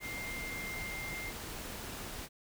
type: tone in noise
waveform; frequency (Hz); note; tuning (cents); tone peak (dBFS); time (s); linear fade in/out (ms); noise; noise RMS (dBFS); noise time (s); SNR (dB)
sine; 2100; C7; +6; -40; 0-1.33; 50; pink; -43; 0-2.29; 0
effects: none